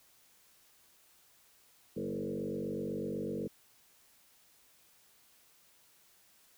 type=tone with frequency modulation; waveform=sine; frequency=329.6 Hz; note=E4; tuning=in tune; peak=-34 dBFS; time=1.96-3.48 s; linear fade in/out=10 ms; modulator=48 Hz; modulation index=3.6; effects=white hiss -65 dBFS RMS until 6.57 s